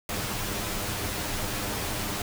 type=noise with comb filter; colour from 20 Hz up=pink; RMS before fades=-31 dBFS; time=0.09-2.22 s; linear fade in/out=2 ms; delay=9.9 ms; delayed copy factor=+0.55; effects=none